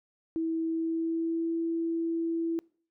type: tone with pitch glide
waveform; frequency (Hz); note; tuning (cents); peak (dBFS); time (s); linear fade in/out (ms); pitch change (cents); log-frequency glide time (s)
sine; 325.7 to 331.4; E4 to E4; -21 to +9; -27; 0.36-2.59; 0; +30; 0.66-1.54
effects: noise-tail reverb RT60 0.5 s tail -26 dB re dry